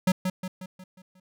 square tone with echo, 185 Hz, F#3, in tune, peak -19 dBFS, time 0.07-0.12 s, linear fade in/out 5 ms, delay 180 ms, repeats 6, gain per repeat -6 dB, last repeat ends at 1.2 s, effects none

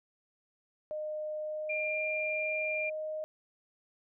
sine tone with pitch glide, 612 to 620.2 Hz, D#5 to D#5, -29 to -6 cents, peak -34 dBFS, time 0.91-3.24 s, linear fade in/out 0 ms, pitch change +23 cents, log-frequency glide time 1.39-2.07 s
sine tone, 2389 Hz, D7, 29 cents sharp, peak -32 dBFS, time 1.69-2.9 s, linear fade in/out 10 ms
effects none

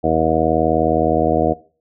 harmonic tone, 79.8 Hz, D#2, 44 cents sharp, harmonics 1 / 2 / 3 / 4 / 5 / 6 / 7 / 8 / 9, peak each -26 / -25 / -24 / -21 / -26 / -21 / -24 / -21 / -21 dBFS, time 0.03-1.54 s, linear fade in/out 20 ms, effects noise-tail reverb RT60 0.4 s tail -19 dB re dry

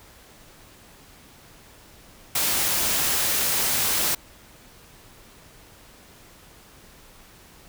white noise, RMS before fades -23 dBFS, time 2.35-4.15 s, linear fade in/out 5 ms, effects pink hiss -50 dBFS RMS until 7.68 s

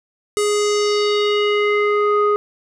square tone with low-pass filter sweep, 415.3 Hz, G#4, in tune, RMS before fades -17 dBFS, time 0.37-2.36 s, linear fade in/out 0 ms, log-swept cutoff 9300 to 1100 Hz, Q 2.7, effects none

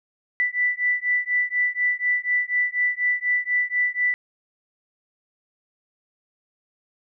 sine beating tone pair, 1975.5 / 1979.6 Hz, B6 / B6, 0 / +4 cents, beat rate 4.1 Hz, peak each -23 dBFS, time 0.4-4.14 s, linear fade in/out 0 ms, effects none

